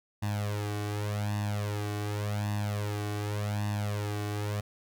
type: tone with flanger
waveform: sawtooth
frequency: 103.83 Hz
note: G#2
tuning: in tune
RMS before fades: -32 dBFS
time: 0.22-4.61 s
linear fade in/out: 10 ms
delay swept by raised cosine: 1.1 to 2.7 ms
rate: 0.87 Hz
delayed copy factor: +0.85
effects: none